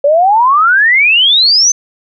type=exponential sweep; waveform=sine; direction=up; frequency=554.4 to 6272 Hz; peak=-5 dBFS; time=0.04-1.72 s; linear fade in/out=5 ms; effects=none

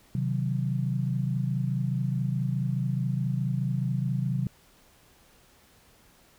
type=chord; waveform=sine; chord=C diminished; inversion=none; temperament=equal; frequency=130.81 / 155.56 / 185 Hz; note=C3 / Eb3 / Gb3; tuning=0 / 0 / 0 cents; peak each=-27 / -32 / -31 dBFS; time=0.15-4.47 s; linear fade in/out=2 ms; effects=pink hiss -59 dBFS RMS until 6.38 s

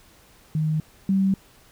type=tone pair in turn; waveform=sine; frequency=155.56 / 193.17 Hz; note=D#3 / G3; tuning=0 / -25 cents; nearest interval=major third; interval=375 cents; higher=second; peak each=-20 / -17 dBFS; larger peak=second; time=0.55-0.8 / 1.09-1.34 s; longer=neither; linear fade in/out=2 ms; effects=pink hiss -54 dBFS RMS until 1.71 s

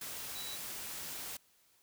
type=tone in noise; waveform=sine; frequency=3925 Hz; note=B7; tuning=11 cents flat; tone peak=-44 dBFS; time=0.35-0.56 s; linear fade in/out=5 ms; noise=white; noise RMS=-43 dBFS; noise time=0.01-1.37 s; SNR=-4 dB; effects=white hiss -69 dBFS RMS until 1.82 s

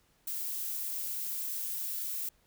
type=noise; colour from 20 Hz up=violet; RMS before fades=-36 dBFS; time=0.27-2.29 s; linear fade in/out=5 ms; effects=pink hiss -69 dBFS RMS until 2.46 s

